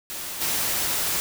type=noise with level steps; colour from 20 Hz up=white; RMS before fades=-33 / -25 dBFS; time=0.1-1.2 s; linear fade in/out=0 ms; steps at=0.4 s; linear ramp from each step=20 ms; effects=none